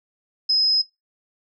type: tone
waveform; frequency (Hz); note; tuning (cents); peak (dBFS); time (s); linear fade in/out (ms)
sine; 5090; D#8; +39; -15; 0.49-0.82; 10
effects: noise-tail reverb RT60 0.2 s tail -20 dB re dry